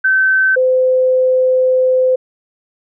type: tone pair in turn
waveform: sine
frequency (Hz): 1538 / 513.2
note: G6 / C5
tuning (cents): -33 / -34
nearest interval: octave + perfect fifth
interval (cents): 1901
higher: first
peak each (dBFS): -9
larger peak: neither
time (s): 0.04-0.56 / 0.56-2.16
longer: second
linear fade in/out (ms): 10
effects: none